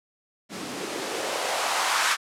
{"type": "noise with band-pass filter sweep", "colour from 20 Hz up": "blue", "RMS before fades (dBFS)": -27, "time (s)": [0.49, 2.17], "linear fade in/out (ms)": 50, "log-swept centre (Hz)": [210, 1300], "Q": 1.9, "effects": ["low-pass 10000 Hz 12 dB/octave"]}